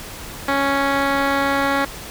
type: tone with low-pass filter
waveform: 10% pulse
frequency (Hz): 277.2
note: C#4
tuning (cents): 0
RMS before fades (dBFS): -19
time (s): 0.48-1.85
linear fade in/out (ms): 5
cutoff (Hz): 2700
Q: 1.4
effects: pink hiss -34 dBFS RMS until 2.1 s